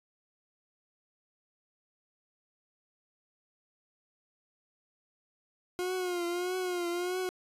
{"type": "tone with vibrato", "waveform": "40% pulse", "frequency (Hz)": 357.5, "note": "F4", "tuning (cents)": 41, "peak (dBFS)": -30, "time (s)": [5.79, 7.29], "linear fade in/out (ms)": 0, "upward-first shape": "triangle", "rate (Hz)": 1.6, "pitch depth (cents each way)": 72, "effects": ["resampled to 32000 Hz"]}